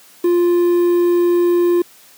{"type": "tone with quantisation", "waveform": "triangle", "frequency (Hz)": 349.2, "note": "F4", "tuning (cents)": 0, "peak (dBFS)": -9, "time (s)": [0.24, 1.82], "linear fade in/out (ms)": 5, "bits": 6, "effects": ["white hiss -46 dBFS RMS until 2.17 s", "high-pass 150 Hz 12 dB/octave"]}